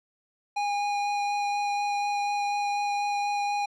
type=tone with vibrato; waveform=square; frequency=817 Hz; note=G#5; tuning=29 cents flat; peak=-26 dBFS; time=0.56-3.66 s; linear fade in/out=10 ms; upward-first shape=sine; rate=4.1 Hz; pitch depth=8 cents each way; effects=low-pass 5000 Hz 12 dB/octave